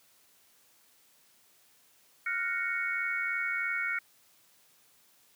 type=chord; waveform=sine; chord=Gb major seventh; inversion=third; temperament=equal; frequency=1396.9 / 1480 / 1864.7 / 2217 Hz; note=F6 / Gb6 / Bb6 / Db7; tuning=0 / 0 / 0 / 0 cents; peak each=-35 / -38 / -37 / -32 dBFS; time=2.26-3.99 s; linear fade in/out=5 ms; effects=white hiss -64 dBFS RMS until 5.35 s + high-pass 100 Hz 12 dB/octave